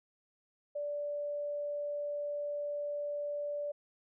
sine tone, 583 Hz, D5, 13 cents flat, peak -34 dBFS, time 0.75-3.72 s, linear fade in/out 10 ms, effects none

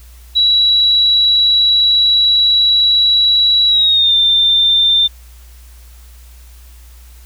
sine tone with pitch glide, 3909 to 3585 Hz, B7 to A7, -19 to +32 cents, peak -8 dBFS, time 0.35-5.08 s, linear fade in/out 20 ms, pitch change -149 cents, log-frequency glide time 3.68-4.15 s, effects added 60 Hz sine -36 dBFS peak until 7.25 s + white hiss -47 dBFS RMS until 7.25 s

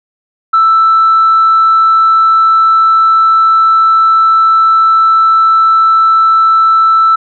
sine tone, 1323 Hz, E6, 6 cents sharp, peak -3 dBFS, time 0.53-7.16 s, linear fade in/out 10 ms, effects tanh soft clip ceiling -1 dBFS

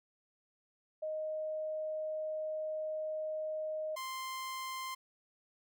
sine / sawtooth tone pair in turn, 622.3 / 1046.6 Hz, D#5 / C6, 0 / 0 cents, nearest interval major sixth, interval 900 cents, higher second, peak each -35 / -35 dBFS, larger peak neither, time 1.02-3.96 / 3.96-4.95 s, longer first, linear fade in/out 10 ms, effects none

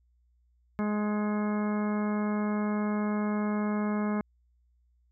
harmonic tone with a mistuned harmonic, 209.5 Hz, G#3, 15 cents sharp, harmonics 1 / 2 / 3 / 4 / 5 / 6 / 7 / 8 / 10, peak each -27 / -37 / -39 / -42 / -41 / -42 / -49 / -46 / -47 dBFS, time 0.79-4.21 s, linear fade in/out 0 ms, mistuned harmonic 10, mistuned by +45 cents, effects added 60 Hz sine -64 dBFS peak until 5.11 s

